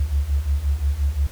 sine beating tone pair, 67.4 / 73.1 Hz, C#2 / D2, -48 / -7 cents, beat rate 5.7 Hz, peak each -23 / -20 dBFS, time 0-1.27 s, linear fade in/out 5 ms, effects pink hiss -44 dBFS RMS until 1.31 s

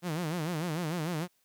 sawtooth tone with vibrato, 164.81 Hz, E3, in tune, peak -27 dBFS, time 0.02-1.28 s, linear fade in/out 50 ms, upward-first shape sine, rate 6.7 Hz, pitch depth 160 cents each way, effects white hiss -72 dBFS RMS until 1.44 s

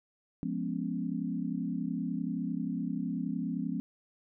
sine chord, C# dominant seventh, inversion first, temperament equal, 174.61 / 207.7 / 246.9 / 277.2 Hz, E#3 / G#3 / B3 / C#4, 0 / 0 / 0 / 0 cents, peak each -36 / -37 / -36 / -37 dBFS, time 0.43-3.8 s, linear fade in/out 0 ms, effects none

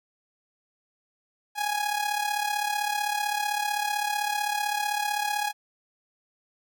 sawtooth tone with amplitude modulation, 830.6 Hz, G#5, in tune, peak -19 dBFS, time 1.55-5.53 s, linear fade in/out 50 ms, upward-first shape sine, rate 35.7 Hz, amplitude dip 65%, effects none

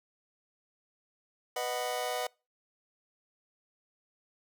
sawtooth chord, B major, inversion none, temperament just, 493.9 / 617.4 / 740.8 Hz, B4 / D#5 / F#5, 0 / -14 / +2 cents, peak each -32 / -33 / -31 dBFS, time 1.56-2.27 s, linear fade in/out 5 ms, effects noise-tail reverb RT60 0.3 s tail -26 dB re dry

